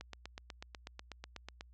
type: click train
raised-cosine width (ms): 0.2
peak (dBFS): -27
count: 14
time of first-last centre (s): 0.01-1.609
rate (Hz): 8.13
effects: added 60 Hz sine -57 dBFS peak until 1.73 s + low-pass 7000 Hz 12 dB/octave